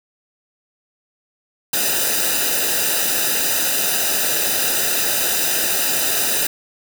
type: noise with comb filter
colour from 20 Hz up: white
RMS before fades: -19 dBFS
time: 1.73-6.47 s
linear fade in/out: 5 ms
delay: 0.91 ms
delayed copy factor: -0.8
effects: none